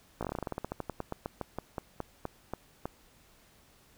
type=slowing click train; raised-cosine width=1 ms; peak=-20 dBFS; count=26; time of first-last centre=0.21-2.856 s; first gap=17 ms; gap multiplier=1.13; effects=pink hiss -62 dBFS RMS until 3.97 s